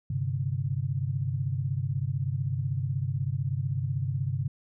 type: chord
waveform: sine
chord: G suspended fourth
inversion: none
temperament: equal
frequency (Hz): 98 / 130.81 / 146.83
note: G2 / C3 / D3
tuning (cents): 0 / 0 / 0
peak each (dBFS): -32 / -29 / -33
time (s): 0.1-4.48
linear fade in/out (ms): 5
effects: none